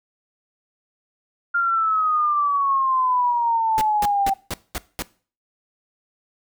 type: exponential sweep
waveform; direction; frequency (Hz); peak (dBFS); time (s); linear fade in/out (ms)
sine; down; 1404 to 777; -17; 1.54-4.34; 10
type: noise bursts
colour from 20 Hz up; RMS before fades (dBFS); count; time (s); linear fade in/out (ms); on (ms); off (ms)
pink; -27; 6; 3.78-5.022; 0; 32; 210
effects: noise-tail reverb RT60 0.4 s tail -20 dB re dry